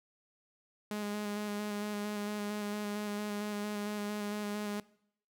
sawtooth tone with vibrato, 207.7 Hz, G#3, in tune, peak -31 dBFS, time 0.91-4.8 s, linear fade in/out 2 ms, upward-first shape square, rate 4.4 Hz, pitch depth 15 cents each way, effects noise-tail reverb RT60 0.7 s tail -21 dB re dry

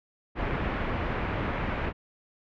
pink low-pass noise, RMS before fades -30 dBFS, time 0.35-1.93 s, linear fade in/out 50 ms, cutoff 2400 Hz, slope 24 dB/octave, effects none

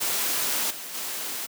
white noise with level steps, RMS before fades -26 / -37 / -32 dBFS, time 0-1.47 s, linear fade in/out 20 ms, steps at 0.7 / 0.94 s, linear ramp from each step 10 ms, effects high-pass 200 Hz 12 dB/octave

